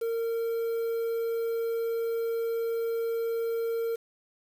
triangle tone with quantisation, 459.3 Hz, A#4, 26 cents flat, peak -25 dBFS, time 0.01-3.96 s, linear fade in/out 10 ms, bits 8, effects none

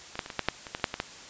clicks, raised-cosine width 0.3 ms, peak -21 / -13 / -23 / -20 / -10 / -7 / -23 / -15 / -28 / -7 / -15 / -12 dBFS, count 12, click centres 0.155 / 0.192 / 0.261 / 0.302 / 0.393 / 0.486 / 0.668 / 0.749 / 0.798 / 0.842 / 0.941 / 1.001 s, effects white hiss -46 dBFS RMS until 1.29 s + resampled to 16000 Hz

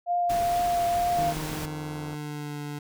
sine tone with vibrato, 698.5 Hz, F5, in tune, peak -22 dBFS, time 0.06-1.34 s, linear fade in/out 50 ms, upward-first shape triangle, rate 2.2 Hz, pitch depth 16 cents each way
pink noise, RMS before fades -36 dBFS, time 0.29-1.66 s, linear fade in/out 10 ms
click train, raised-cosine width 1 ms, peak -28 dBFS, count 87, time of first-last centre 1.15-2.142 s, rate 86.7 Hz
25% pulse tone with pitch glide, 154.4 to 146.66 Hz, D#3 to D3, -13 to -2 cents, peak -29 dBFS, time 1.18-2.79 s, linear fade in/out 5 ms, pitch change -89 cents, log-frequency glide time 1.41-2.59 s
effects none

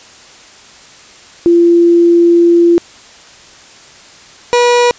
sine / 30% pulse tone pair in turn, 342.3 / 484.1 Hz, F4 / B4, -35 / -35 cents, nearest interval tritone, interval 600 cents, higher second, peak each -4 dBFS, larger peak neither, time 1.46-2.78 / 4.53-4.91 s, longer first, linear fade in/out 0 ms, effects white hiss -38 dBFS RMS until 4.98 s + resampled to 16000 Hz

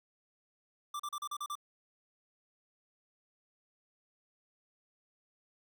square tone bursts, 1178 Hz, D6, 5 cents sharp, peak -37 dBFS, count 7, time 0.94-1.554 s, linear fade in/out 5 ms, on 56 ms, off 37 ms, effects none

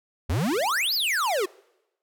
square exponential two-way sweep, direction up then down, 70.7 to 5274 to 345.3 Hz, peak -23 dBFS, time 0.29-1.46 s, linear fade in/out 10 ms, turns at 0.94 s, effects noise-tail reverb RT60 0.9 s tail -24 dB re dry

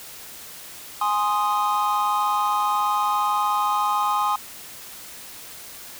triangle chord, Ab major, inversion none, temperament equal, 830.6 / 1046.5 / 1244.5 Hz, Ab5 / C6 / Eb6, 0 / 0 / 0 cents, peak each -22 dBFS, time 1.01-4.36 s, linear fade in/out 5 ms, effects white hiss -40 dBFS RMS until 5.99 s

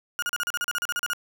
35% pulse tone bursts, 1436 Hz, F6, 48 cents sharp, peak -23 dBFS, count 14, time 0.19-1.133 s, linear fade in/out 0 ms, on 33 ms, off 37 ms, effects none

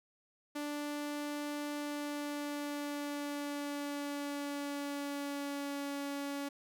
sawtooth tone with pitch glide, 293.1 to 282.3 Hz, D4 to C#4, -3 to +32 cents, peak -33 dBFS, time 0.55-6.49 s, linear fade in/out 10 ms, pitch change -65 cents, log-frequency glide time 1.72-5.93 s, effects none

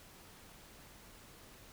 silence, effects pink hiss -57 dBFS RMS until 1.72 s

